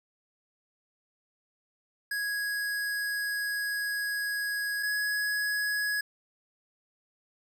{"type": "tone pair in turn", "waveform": "square", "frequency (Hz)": [1661.2, 1674.7], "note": ["G#6", "G#6"], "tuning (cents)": [0, 14], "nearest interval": "unison", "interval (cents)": 14, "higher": "second", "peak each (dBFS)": [-30, -28], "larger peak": "second", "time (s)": [[2.11, 4.83], [4.83, 6.01]], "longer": "first", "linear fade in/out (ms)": 5, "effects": []}